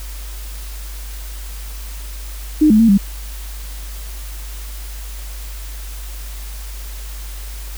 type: tone with pitch steps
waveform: sine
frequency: 305.8 / 215 / 227.1 / 198.5 Hz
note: D#4 / A3 / A#3 / G3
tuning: -30 / -40 / -45 / +22 cents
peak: -7 dBFS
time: 2.61-2.978 s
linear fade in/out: 10 ms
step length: 92 ms
effects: added 50 Hz sine -27 dBFS peak until 7.77 s + white hiss -37 dBFS RMS until 7.77 s